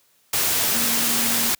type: tone in noise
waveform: sine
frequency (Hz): 233.1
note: A#3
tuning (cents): 0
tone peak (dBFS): -30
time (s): 0.74-1.5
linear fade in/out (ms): 5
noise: white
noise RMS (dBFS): -21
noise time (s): 0.33-1.55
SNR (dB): -12
effects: white hiss -61 dBFS RMS until 1.59 s + high-pass 60 Hz 12 dB/octave